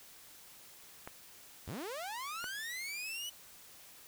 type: clicks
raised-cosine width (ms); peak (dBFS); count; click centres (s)
0.5; -28; 2; 1.075 / 2.442
type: linear sweep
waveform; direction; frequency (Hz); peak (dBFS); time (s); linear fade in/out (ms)
sawtooth; up; 57.9 to 2992; -36; 1.67-3.3; 10
effects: white hiss -56 dBFS RMS until 4.07 s